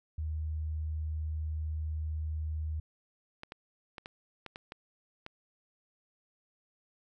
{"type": "tone", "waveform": "sine", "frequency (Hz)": 77.78, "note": "D#2", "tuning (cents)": 0, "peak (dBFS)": -32, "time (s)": [0.18, 2.8], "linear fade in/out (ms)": 5}
{"type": "clicks", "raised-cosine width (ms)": 0.3, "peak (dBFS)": -26, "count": 8, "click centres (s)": [3.434, 3.521, 3.982, 4.059, 4.463, 4.559, 4.721, 5.264]}
{"effects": []}